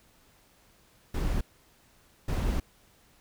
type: noise bursts at uneven times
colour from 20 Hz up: brown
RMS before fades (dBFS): -28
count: 2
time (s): 1.14-1.41 / 2.28-2.6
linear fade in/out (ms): 5
effects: pink hiss -62 dBFS RMS until 3.2 s